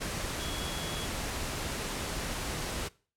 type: tone in noise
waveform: sine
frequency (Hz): 3347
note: G#7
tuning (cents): +13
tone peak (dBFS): -42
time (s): 0.39-1.06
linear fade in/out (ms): 20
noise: pink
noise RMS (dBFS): -35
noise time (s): 0-2.89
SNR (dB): -10
effects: noise-tail reverb RT60 0.4 s tail -22 dB re dry + low-pass 11000 Hz 12 dB/octave